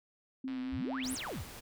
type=tone with vibrato; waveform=sine; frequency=260 Hz; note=C4; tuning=11 cents flat; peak=-35 dBFS; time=0.44-1.15 s; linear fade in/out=5 ms; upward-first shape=triangle; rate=4.4 Hz; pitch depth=35 cents each way
type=click train; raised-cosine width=0.3 ms; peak=-34 dBFS; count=112; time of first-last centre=0.48-1.382 s; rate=123 Hz
type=exponential two-way sweep; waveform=sine; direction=up then down; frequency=55 to 11590 to 55 Hz; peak=-38 dBFS; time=0.72-1.44 s; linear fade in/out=10 ms; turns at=1.13 s
type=noise; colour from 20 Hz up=pink; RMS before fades=-48 dBFS; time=1.03-1.61 s; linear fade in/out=20 ms
effects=none